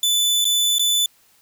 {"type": "tone with dropouts", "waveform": "sawtooth", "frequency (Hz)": 3496, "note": "A7", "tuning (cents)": -12, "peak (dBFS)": -13, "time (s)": [0.03, 1.06], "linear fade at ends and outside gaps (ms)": 2, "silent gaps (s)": [[0.445, 0.452], [0.784, 0.794]], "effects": ["white hiss -57 dBFS RMS until 1.41 s"]}